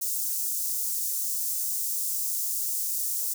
white high-pass noise, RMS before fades -29 dBFS, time 0.01-3.34 s, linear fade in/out 10 ms, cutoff 6200 Hz, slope 24 dB/octave, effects none

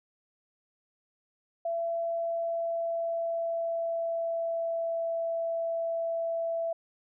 sine tone with pitch glide, 672 to 665 Hz, E5 to E5, +33 to +15 cents, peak -28 dBFS, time 1.65-6.73 s, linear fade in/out 5 ms, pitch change -18 cents, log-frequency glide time 1.87-5.09 s, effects none

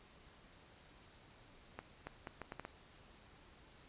accelerating click train, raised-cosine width 0.5 ms, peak -29 dBFS, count 7, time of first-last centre 1.79-2.651 s, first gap 280 ms, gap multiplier 0.72, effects pink hiss -62 dBFS RMS until 3.88 s + resampled to 8000 Hz

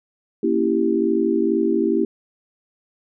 sine chord, A# diminished seventh, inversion none, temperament equal, 233.1 / 277.2 / 329.6 / 392 Hz, A#3 / C#4 / E4 / G4, 0 / 0 / 0 / 0 cents, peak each -23 / -25 / -20 / -21 dBFS, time 0.43-2.05 s, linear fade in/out 5 ms, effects none

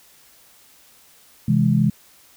sine chord, C augmented, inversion none, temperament equal with one note detuned, 130.81 / 163.68 / 207.7 Hz, C3 / E3 / G#3, 0 / -12 / 0 cents, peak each -19 / -19 / -18 dBFS, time 1.48-1.9 s, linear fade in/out 5 ms, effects white hiss -52 dBFS RMS until 2.36 s

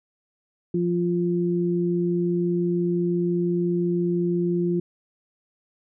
sine tone pair together, 174.61 / 348.8 Hz, F3 / F4, 0 / -2 cents, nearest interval octave, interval 1198 cents, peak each -23 dBFS, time 0.74-4.8 s, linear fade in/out 5 ms, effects none

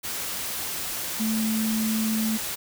sine tone in noise, 219.9 Hz, A3, 1 cent flat, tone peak -23 dBFS, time 1.19-2.38 s, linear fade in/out 20 ms, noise white, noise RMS -31 dBFS, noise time 0.03-2.56 s, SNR +5 dB, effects none

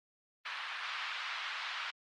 pink band-pass noise, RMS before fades -40 dBFS, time 0.45-1.91 s, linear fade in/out 10 ms, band 1100 to 3800 Hz, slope 24 dB/octave, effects Opus 32 kbps

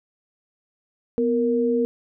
sine tone pair together, 247 / 466.2 Hz, B3 / A#4, 0 / 0 cents, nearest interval major seventh, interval 1100 cents, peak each -22 / -20 dBFS, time 1.18-1.85 s, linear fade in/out 0 ms, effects none

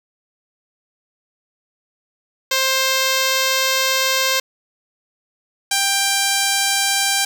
5% pulse tone pair in turn, 527 / 789.6 Hz, C5 / G5, +12 / +12 cents, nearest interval perfect fifth, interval 700 cents, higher second, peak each -4 dBFS, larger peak neither, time 2.51-4.4 / 5.71-7.25 s, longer first, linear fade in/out 5 ms, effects none

